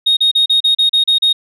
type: tone bursts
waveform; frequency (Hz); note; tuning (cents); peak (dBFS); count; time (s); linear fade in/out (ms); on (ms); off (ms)
sine; 3729; A#7; 0; -7; 9; 0.06-1.33; 10; 110; 35
effects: tanh soft clip ceiling -6 dBFS